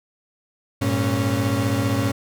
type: tone cluster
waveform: 35% pulse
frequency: 100.4 / 115.6 / 276.7 Hz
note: G2 / A#2 / C#4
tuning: +42 / -14 / -3 cents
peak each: -22 dBFS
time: 0.81-2.12 s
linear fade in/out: 10 ms
effects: none